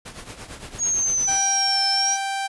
pink noise with tremolo, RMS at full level -35 dBFS, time 0.05-1.4 s, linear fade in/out 10 ms, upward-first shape triangle, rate 8.8 Hz, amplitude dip 75%
sine exponential two-way sweep, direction down then up, 6645 to 5274 to 5880 Hz, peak -19 dBFS, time 0.78-2.18 s, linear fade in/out 50 ms, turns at 1.89 s
sawtooth tone, 784 Hz, G5, in tune, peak -20 dBFS, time 1.27-2.48 s, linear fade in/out 20 ms
effects resampled to 24000 Hz

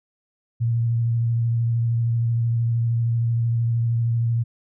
sine tone with vibrato, 116.54 Hz, A#2, in tune, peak -18 dBFS, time 0.6-4.44 s, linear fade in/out 20 ms, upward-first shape triangle, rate 13 Hz, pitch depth 24 cents each way, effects none

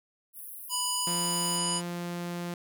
pink high-pass noise, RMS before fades -43 dBFS, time 0.33-1.6 s, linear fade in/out 50 ms, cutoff 9700 Hz, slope 96 dB/octave
harmonic tone, 987 Hz, B5, 1 cent flat, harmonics 1 / 3 / 5 / 7 / 9 / 10, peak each -35 / -35 / -35 / -35 / -35 / -35 dBFS, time 0.69-1.82 s, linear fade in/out 50 ms
sawtooth tone, 174.1 Hz, F3, 5 cents flat, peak -29 dBFS, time 1.07-2.54 s, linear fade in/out 2 ms
effects none

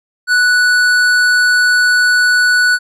sine tone with hard clipping, 1479 Hz, F#6, 1 cent flat, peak -10 dBFS, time 0.27-2.79 s, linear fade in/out 50 ms, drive 11 dB, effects none

